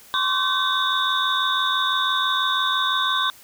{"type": "tone cluster", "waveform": "sine", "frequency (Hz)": [1050, 1136, 1534, 3495, 3736], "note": ["C6", "C#6", "G6", "A7", "A#7"], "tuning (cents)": [6, 42, -38, -12, 3], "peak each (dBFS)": -25, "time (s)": [0.14, 3.3], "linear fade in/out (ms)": 0, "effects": ["tanh soft clip ceiling -9 dBFS", "white hiss -48 dBFS RMS until 3.43 s"]}